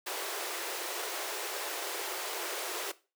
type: high-pass noise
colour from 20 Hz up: pink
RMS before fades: -37 dBFS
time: 0.06-2.92 s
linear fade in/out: 10 ms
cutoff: 340 Hz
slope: 96 dB/octave
effects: noise-tail reverb RT60 0.3 s tail -17 dB re dry